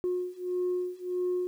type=beating tone pair; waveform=sine; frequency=360 / 361.6 Hz; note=F#4 / F#4; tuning=-47 / -40 cents; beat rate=1.6 Hz; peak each=-31 / -30 dBFS; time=0.04-1.47 s; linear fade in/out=0 ms; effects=tanh soft clip ceiling -23 dBFS + 10-bit